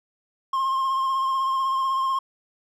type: tone with vibrato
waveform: triangle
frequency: 1065 Hz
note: C6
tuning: 30 cents sharp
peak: -19 dBFS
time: 0.53-2.19 s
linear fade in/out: 5 ms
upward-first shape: sine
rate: 16 Hz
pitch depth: 25 cents each way
effects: none